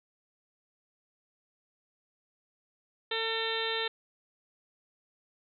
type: harmonic tone with a mistuned harmonic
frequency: 450 Hz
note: A4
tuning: 39 cents sharp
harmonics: 1 / 2 / 3 / 4 / 5 / 6 / 7 / 8 / 9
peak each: -35 / -40 / -41 / -37 / -41 / -41 / -40 / -36 / -39 dBFS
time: 3.11-3.88 s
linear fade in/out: 5 ms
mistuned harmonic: 9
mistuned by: -31 cents
effects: none